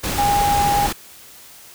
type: tone in noise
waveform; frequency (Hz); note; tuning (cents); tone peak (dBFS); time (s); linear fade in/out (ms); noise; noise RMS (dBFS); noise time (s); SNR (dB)
sine; 815; G#5; -33; -15; 0.18-0.87; 10; pink; -23; 0.03-0.93; +5
effects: white hiss -43 dBFS RMS until 1.74 s